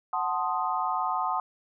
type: chord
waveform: sine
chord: F# diminished seventh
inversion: none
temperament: equal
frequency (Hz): 740 / 880 / 1046.5 / 1244.5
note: F#5 / A5 / C6 / Eb6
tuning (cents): 0 / 0 / 0 / 0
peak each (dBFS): -31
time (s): 0.13-1.4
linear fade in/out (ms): 2
effects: none